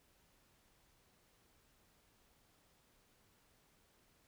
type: silence
effects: pink hiss -72 dBFS RMS until 4.27 s